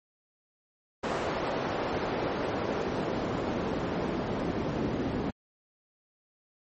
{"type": "noise with band-pass filter sweep", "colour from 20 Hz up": "pink", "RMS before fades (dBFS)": -31, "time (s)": [1.03, 5.31], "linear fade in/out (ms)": 10, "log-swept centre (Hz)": [610, 270], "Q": 0.8, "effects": ["MP3 32 kbps"]}